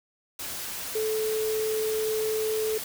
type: tone in noise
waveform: sine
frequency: 435.4 Hz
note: A4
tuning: 18 cents flat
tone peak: -25 dBFS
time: 0.95-2.78 s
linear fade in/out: 5 ms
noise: white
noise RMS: -35 dBFS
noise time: 0.39-2.84 s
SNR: +7 dB
effects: none